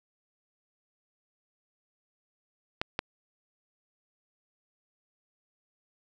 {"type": "clicks", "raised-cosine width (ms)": 0.3, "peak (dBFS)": -12, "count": 2, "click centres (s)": [2.815, 2.991], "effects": []}